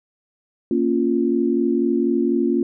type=chord; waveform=sine; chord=Bb minor; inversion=none; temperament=equal; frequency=233.1 / 277.2 / 349.2 Hz; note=Bb3 / Db4 / F4; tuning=0 / 0 / 0 cents; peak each=-21 / -21 / -20 dBFS; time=0.71-2.63 s; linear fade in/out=2 ms; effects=none